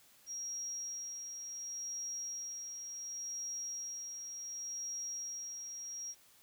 sine tone with tremolo, 5640 Hz, F8, 16 cents sharp, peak -38 dBFS, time 0.26-6.15 s, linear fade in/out 50 ms, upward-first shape sine, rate 0.69 Hz, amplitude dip 40%, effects white hiss -64 dBFS RMS until 6.42 s

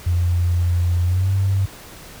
sine tone with pitch glide, 87.31 to 96.88 Hz, F2 to G2, 0 to -20 cents, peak -15 dBFS, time 0.06-1.66 s, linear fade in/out 10 ms, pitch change +180 cents, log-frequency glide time 1.02-1.32 s, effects pink hiss -40 dBFS RMS until 2.2 s

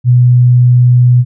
sine tone, 123.47 Hz, B2, in tune, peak -3 dBFS, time 0.04-1.25 s, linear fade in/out 50 ms, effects none

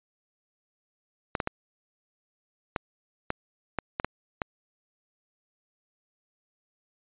clicks, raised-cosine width 0.5 ms, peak -12 dBFS, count 9, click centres 1.352 / 1.402 / 1.474 / 2.762 / 3.304 / 3.787 / 3.999 / 4.046 / 4.418 s, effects resampled to 8000 Hz

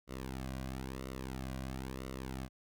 sawtooth tone with flanger, 65.41 Hz, C2, in tune, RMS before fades -42 dBFS, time 0.07-2.49 s, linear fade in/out 50 ms, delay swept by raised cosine 1.2 to 2.3 ms, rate 1 Hz, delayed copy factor -0.75, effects none

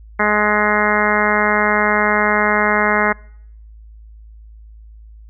harmonic tone, 210 Hz, G#3, 19 cents sharp, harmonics 1 / 2 / 3 / 4 / 5 / 6 / 7 / 8 / 9 / 10, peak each -22 / -22 / -22 / -22 / -22 / -22 / -22 / -22 / -22 / -22 dBFS, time 0.19-3.13 s, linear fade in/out 10 ms, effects noise-tail reverb RT60 0.7 s tail -26 dB re dry + added 54 Hz sine -37 dBFS peak until 5.29 s

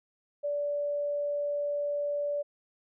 sine tone, 580 Hz, D5, 22 cents flat, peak -28 dBFS, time 0.43-2.43 s, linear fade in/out 20 ms, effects none

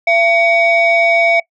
sine tone pair together, 677 / 2254 Hz, E5 / C#7, +46 / +28 cents, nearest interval octave + major sixth, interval 2082 cents, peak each -10 dBFS, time 0.07-1.4 s, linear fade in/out 5 ms, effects noise-tail reverb RT60 0.1 s tail -21 dB re dry + tanh soft clip ceiling -5 dBFS

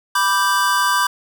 square chord, G major, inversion first, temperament equal, 987.8 / 1174.7 / 1568 Hz, B5 / D6 / G6, 0 / 0 / 0 cents, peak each -20 dBFS, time 0.15-1.07 s, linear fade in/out 5 ms, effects none

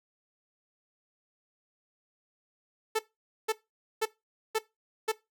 sawtooth tone bursts, 439.9 Hz, A4, in tune, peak -21 dBFS, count 5, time 2.95-5.12 s, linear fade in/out 10 ms, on 42 ms, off 490 ms, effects noise-tail reverb RT60 0.2 s tail -18 dB re dry

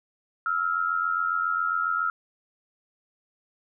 sine tone pair together, 1309.6 / 1396.9 Hz, E6 / F6, -12 / 0 cents, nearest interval minor second, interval 112 cents, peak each -26 dBFS, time 0.46-2.1 s, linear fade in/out 2 ms, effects none

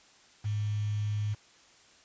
sine tone with quantisation, 104.9 Hz, G#2, 18 cents sharp, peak -28 dBFS, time 0.44-1.35 s, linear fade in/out 20 ms, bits 8, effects white hiss -59 dBFS RMS until 2.04 s + resampled to 16000 Hz

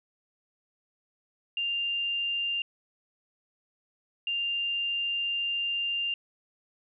sine tone pair in turn, 2794 / 2794 Hz, F7 / F7, 0 / 0 cents, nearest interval unison, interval 0 cents, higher neither, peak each -27 dBFS, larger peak neither, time 1.57-2.62 / 4.27-6.14 s, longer second, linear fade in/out 2 ms, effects none

